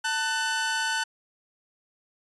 sawtooth tone pair together, 890.1 / 1497 Hz, A5 / F#6, +20 / +20 cents, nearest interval major sixth, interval 900 cents, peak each -26 / -23 dBFS, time 0.04-1.04 s, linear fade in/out 10 ms, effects resampled to 22050 Hz

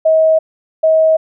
sine tone pair in turn, 637 / 637 Hz, D#5 / D#5, +41 / +41 cents, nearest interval unison, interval 0 cents, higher neither, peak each -7 dBFS, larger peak neither, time 0.05-0.39 / 0.83-1.17 s, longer neither, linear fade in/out 10 ms, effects none

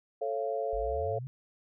sine chord, A augmented, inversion none, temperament just, 440 / 550 / 687.5 Hz, A4 / C#5 / E#5, 0 / -14 / -27 cents, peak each -34 dBFS, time 0.21-1.19 s, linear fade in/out 10 ms
sine exponential sweep, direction up, 45.46 to 138.59 Hz, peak -36 dBFS, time 0.73-1.27 s, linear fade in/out 0 ms
effects none

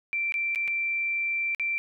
sine tone with dropouts, 2349 Hz, D7, in tune, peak -25 dBFS, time 0.13-1.78 s, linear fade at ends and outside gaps 0 ms, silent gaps 0.322-0.341 / 0.549-0.558 / 0.677-0.68 / 1.548-1.597 s, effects none

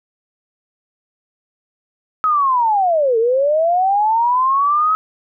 sine linear two-way sweep, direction down then up, 1285 to 440 to 1285 Hz, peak -12 dBFS, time 2.24-4.95 s, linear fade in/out 0 ms, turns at 3.18 s, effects none

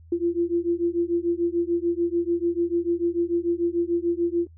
sine beating tone pair, 340 / 346.8 Hz, F4 / F4, -46 / -12 cents, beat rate 6.8 Hz, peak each -24 dBFS, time 0.12-4.47 s, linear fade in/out 5 ms, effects noise-tail reverb RT60 0.1 s tail -26 dB re dry + added 82 Hz sine -46 dBFS peak until 4.57 s

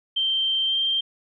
sine tone with pitch glide, 3136 to 3163 Hz, G7 to G7, 0 to +15 cents, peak -20 dBFS, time 0.16-1.01 s, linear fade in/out 10 ms, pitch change +15 cents, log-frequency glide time 0.66-0.75 s, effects none

